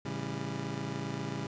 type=chord; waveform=25% pulse; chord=A dominant seventh; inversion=none; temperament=just; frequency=110 / 137.5 / 165 / 198 Hz; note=A2 / C#3 / E3 / G3; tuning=0 / -14 / +2 / +18 cents; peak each=-39 / -34 / -39 / -37 dBFS; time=0.05-1.47 s; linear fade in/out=5 ms; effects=resampled to 16000 Hz + 11-bit